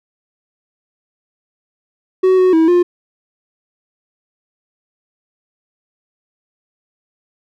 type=tone with pitch steps; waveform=triangle; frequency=374 / 369.4 / 323.3 / 353.3 Hz; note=F#4 / F#4 / E4 / F4; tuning=+19 / -3 / -34 / +20 cents; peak=-6 dBFS; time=2.23-2.83 s; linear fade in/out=10 ms; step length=150 ms; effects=none